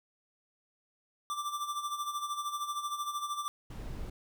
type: tone with tremolo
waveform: square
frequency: 1177 Hz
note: D6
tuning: 3 cents sharp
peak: -32 dBFS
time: 1.3-3.48 s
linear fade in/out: 0 ms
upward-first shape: sine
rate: 13 Hz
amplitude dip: 65%
type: noise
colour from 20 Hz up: brown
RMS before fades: -40 dBFS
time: 3.7-4.1 s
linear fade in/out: 5 ms
effects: none